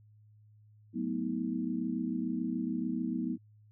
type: chord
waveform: sine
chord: B dominant seventh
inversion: second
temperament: equal with one note detuned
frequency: 185 / 220 / 246.9 / 318.2 Hz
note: F#3 / A3 / B3 / D#4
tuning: 0 / 0 / 0 / +39 cents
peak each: -38 / -38 / -34 / -37 dBFS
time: 0.93-3.38 s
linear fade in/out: 50 ms
effects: added 106 Hz sine -57 dBFS peak until 3.71 s